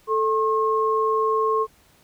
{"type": "tone pair together", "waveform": "sine", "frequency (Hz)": [440, 1077.2], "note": ["A4", "C#6"], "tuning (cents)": [0, -50], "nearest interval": "octave + major third", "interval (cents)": 1550, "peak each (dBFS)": -21, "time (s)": [0.07, 1.67], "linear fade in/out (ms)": 50, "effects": ["pink hiss -57 dBFS RMS until 2.03 s"]}